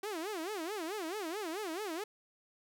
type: tone with vibrato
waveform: sawtooth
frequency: 370 Hz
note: F#4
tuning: in tune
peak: -33 dBFS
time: 0.03-2.04 s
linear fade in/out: 5 ms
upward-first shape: sine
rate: 4.6 Hz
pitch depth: 280 cents each way
effects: none